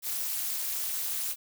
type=noise with amplitude modulation; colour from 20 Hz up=blue; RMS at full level=-28 dBFS; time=0.02-1.36 s; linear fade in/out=50 ms; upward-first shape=sine; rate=297 Hz; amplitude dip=100%; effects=none